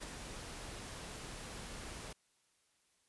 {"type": "noise with ADSR envelope", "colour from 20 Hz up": "pink", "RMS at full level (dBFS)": -42, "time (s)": [0, 2.13], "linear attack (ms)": 32, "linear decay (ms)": 11, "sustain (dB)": -5, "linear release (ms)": 6, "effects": ["white hiss -75 dBFS RMS until 3.08 s", "resampled to 24000 Hz"]}